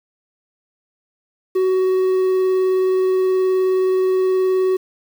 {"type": "tone with vibrato", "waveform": "triangle", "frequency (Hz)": 374.1, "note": "F#4", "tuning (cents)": 19, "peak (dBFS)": -12, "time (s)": [1.55, 4.77], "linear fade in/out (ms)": 10, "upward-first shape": "sine", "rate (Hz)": 19, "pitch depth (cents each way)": 8, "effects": ["7-bit"]}